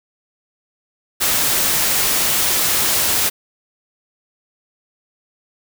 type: noise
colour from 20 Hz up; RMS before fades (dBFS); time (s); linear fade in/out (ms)
white; -17; 1.2-3.3; 20
effects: none